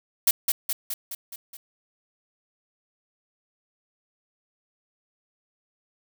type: noise with echo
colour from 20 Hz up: blue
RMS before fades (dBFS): -18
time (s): 0.27-0.31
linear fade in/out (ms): 5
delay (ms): 210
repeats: 6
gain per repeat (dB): -4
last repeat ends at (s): 1.57
effects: none